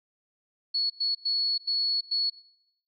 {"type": "tone bursts at uneven times", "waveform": "sine", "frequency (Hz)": 4386, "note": "C#8", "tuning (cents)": -19, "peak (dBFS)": -24, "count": 5, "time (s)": [[0.74, 0.9], [1, 1.15], [1.25, 1.58], [1.67, 2.01], [2.11, 2.3]], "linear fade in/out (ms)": 10, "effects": ["noise-tail reverb RT60 0.8 s tail -21 dB re dry"]}